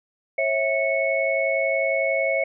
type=tone cluster; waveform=sine; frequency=543 / 654 / 2207 Hz; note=C#5 / E5 / C#7; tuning=-36 / -14 / -8 cents; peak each=-24 dBFS; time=0.38-2.44 s; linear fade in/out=5 ms; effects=none